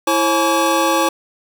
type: tone cluster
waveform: square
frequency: 331.2 / 538 / 849 / 1141 Hz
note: E4 / C5 / G#5 / C#6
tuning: +8 / +48 / +38 / +50 cents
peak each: -20 dBFS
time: 0.07-1.09 s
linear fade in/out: 5 ms
effects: none